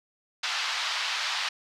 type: band-pass noise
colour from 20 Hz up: white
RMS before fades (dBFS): -30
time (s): 0.43-1.49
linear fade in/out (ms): 5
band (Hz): 830 to 4700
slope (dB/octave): 24
effects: none